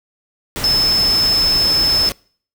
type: tone in noise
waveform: sine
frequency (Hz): 5230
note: E8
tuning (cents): -15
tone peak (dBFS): -12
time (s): 0.64-2.09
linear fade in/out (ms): 0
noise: pink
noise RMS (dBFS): -24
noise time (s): 0.56-2.12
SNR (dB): +9
effects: noise-tail reverb RT60 0.5 s tail -25 dB re dry